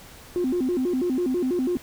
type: tone with vibrato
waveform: sine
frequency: 302.6 Hz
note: D#4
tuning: 48 cents flat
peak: -20 dBFS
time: 0.36-1.77 s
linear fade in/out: 0 ms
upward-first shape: square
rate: 6.1 Hz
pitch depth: 280 cents each way
effects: tanh soft clip ceiling -17 dBFS + pink hiss -46 dBFS RMS until 1.82 s